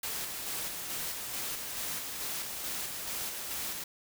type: noise with tremolo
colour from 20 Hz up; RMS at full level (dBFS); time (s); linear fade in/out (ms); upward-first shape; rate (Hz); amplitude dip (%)
white; -36; 0.03-3.84; 5; square; 2.3; 30
effects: none